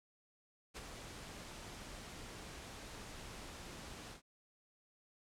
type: noise with ADSR envelope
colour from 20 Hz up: pink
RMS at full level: -45 dBFS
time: 0.74-4.22 s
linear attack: 29 ms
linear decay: 25 ms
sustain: -5 dB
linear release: 110 ms
effects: low-pass 9000 Hz 12 dB/octave